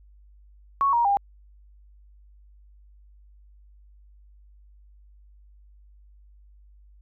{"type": "tone with pitch steps", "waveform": "sine", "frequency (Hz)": [1108.7, 943.1, 802.3], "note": ["C#6", "A#5", "G5"], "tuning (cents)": [0, 20, 40], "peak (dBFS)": -18, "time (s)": [0.81, 1.17], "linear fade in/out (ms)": 0, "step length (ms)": 120, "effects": ["added 50 Hz sine -50 dBFS peak until 7.01 s"]}